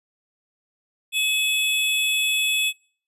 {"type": "tone pair together", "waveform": "square", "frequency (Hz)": [2568, 3428], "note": ["E7", "A7"], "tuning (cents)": [-46, -46], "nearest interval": "perfect fourth", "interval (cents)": 500, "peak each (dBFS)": [-23, -24], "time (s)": [1.12, 2.73], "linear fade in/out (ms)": 50, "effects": ["noise-tail reverb RT60 0.5 s tail -26 dB re dry", "resampled to 32000 Hz"]}